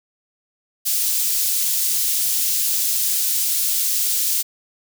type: high-pass noise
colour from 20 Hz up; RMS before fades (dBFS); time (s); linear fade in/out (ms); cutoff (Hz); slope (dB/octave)
white; -20; 0.85-4.43; 20; 4600; 12
effects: none